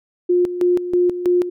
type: tone with tremolo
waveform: sine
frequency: 355.8 Hz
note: F4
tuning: 32 cents sharp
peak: -12 dBFS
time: 0.29-1.5 s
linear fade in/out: 10 ms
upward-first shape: square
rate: 3.1 Hz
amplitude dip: 70%
effects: none